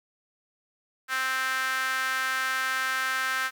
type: tone with high-pass filter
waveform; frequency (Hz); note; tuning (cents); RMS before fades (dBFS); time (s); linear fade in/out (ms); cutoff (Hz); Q
sawtooth; 261.6; C4; 0; -28; 1.08-3.51; 50; 1500; 4.1
effects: 9-bit